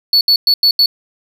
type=tone bursts at uneven times; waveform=triangle; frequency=4435 Hz; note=C#8; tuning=in tune; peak=-6 dBFS; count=5; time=0.13-0.21 / 0.28-0.36 / 0.47-0.54 / 0.63-0.71 / 0.79-0.86 s; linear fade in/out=2 ms; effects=none